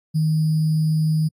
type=tone with sample-and-hold; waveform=sine; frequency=156.5 Hz; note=D#3; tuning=10 cents sharp; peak=-16 dBFS; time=0.14-1.29 s; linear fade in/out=20 ms; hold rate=4900 Hz; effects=AAC 48 kbps